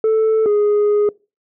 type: tone pair in turn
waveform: sine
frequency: 440 / 415.3 Hz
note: A4 / G#4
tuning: 0 / 0 cents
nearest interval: minor second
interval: 100 cents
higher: first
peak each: -9 dBFS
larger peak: neither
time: 0.04-0.46 / 0.46-1.09 s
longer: second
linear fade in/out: 2 ms
effects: noise-tail reverb RT60 0.3 s tail -25 dB re dry + tanh soft clip ceiling -11 dBFS